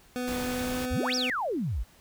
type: tone with pitch glide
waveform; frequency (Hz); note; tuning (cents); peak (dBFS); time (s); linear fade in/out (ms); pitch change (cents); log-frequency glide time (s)
25% pulse; 249 to 252; B3 to B3; +14 to +35; -26; 0.16-1.3; 0; +21; 0.43-0.81
type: noise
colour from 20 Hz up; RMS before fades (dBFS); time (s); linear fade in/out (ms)
pink; -37; 0.27-0.86; 10
type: exponential two-way sweep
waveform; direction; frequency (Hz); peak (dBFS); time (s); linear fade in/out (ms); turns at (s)
sine; up then down; 43.65 to 5920 to 43.65; -27; 0.9-1.84; 20; 1.15
effects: pink hiss -58 dBFS RMS until 2 s